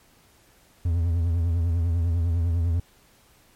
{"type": "tone with vibrato", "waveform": "triangle", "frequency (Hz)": 84.6, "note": "E2", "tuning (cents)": 45, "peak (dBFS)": -18, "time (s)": [0.85, 2.8], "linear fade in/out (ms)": 5, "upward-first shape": "triangle", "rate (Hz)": 10, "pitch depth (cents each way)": 89, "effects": ["pink hiss -58 dBFS RMS until 3.55 s", "MP3 64 kbps"]}